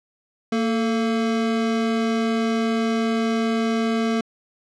square tone pair together, 228.7 / 440 Hz, A#3 / A4, -33 / 0 cents, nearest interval major seventh, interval 1133 cents, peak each -21 / -27 dBFS, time 0.52-4.21 s, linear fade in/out 5 ms, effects low-pass 5000 Hz 12 dB/octave

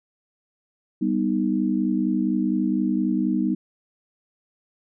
sine chord, G augmented, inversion none, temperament equal, 196 / 246.9 / 311.1 Hz, G3 / B3 / D#4, 0 / 0 / 0 cents, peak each -24 dBFS, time 1.01-3.55 s, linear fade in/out 10 ms, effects none

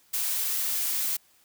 blue noise, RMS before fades -28 dBFS, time 0.13-1.17 s, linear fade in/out 10 ms, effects white hiss -62 dBFS RMS until 1.44 s

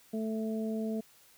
harmonic tone, 220 Hz, A3, in tune, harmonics 1 / 2 / 3, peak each -32 / -38 / -42 dBFS, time 0.13-1.01 s, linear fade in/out 10 ms, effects white hiss -61 dBFS RMS until 1.37 s

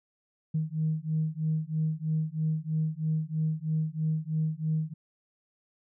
sine beating tone pair, 155.56 / 158.66 Hz, D#3 / D#3, 0 / +34 cents, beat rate 3.1 Hz, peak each -29 dBFS, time 0.54-4.94 s, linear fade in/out 10 ms, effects tanh soft clip ceiling -19 dBFS

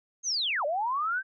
sine linear two-way sweep, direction down then up, 6550 to 554.4 to 1592 Hz, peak -26 dBFS, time 0.23-1.23 s, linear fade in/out 50 ms, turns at 0.65 s, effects none

